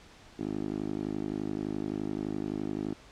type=tone with band-pass filter; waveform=10% pulse; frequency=51.7 Hz; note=G#1; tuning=7 cents flat; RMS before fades=-34 dBFS; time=0.39-2.94 s; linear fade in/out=5 ms; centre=320 Hz; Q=2.3; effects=pink hiss -54 dBFS RMS until 3.11 s + low-pass 6000 Hz 12 dB/octave